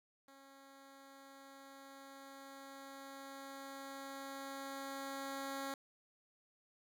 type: tone with level ramp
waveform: 10% pulse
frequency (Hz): 273.2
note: C#4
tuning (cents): -25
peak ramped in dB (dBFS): -51 to -32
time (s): 0.28-5.74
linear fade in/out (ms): 2
effects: none